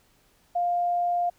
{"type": "tone", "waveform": "sine", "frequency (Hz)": 702, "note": "F5", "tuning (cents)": 9, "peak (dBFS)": -22, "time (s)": [0.55, 1.3], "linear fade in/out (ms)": 10, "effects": ["pink hiss -63 dBFS RMS until 1.38 s"]}